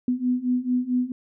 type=beating tone pair; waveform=sine; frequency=246.9 / 251.4 Hz; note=B3 / B3; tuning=0 / +31 cents; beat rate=4.5 Hz; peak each=-25 / -23 dBFS; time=0.08-1.12 s; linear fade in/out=2 ms; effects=none